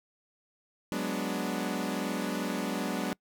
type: chord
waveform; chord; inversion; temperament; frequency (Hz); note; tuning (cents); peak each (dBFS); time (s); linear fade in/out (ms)
sawtooth; G# half-diminished seventh; third; equal; 185 / 207.7 / 246.9 / 293.7; F#3 / G#3 / B3 / D4; 0 / 0 / 0 / 0; -32; 0.92-3.13; 0
effects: noise-tail reverb RT60 0.1 s tail -25 dB re dry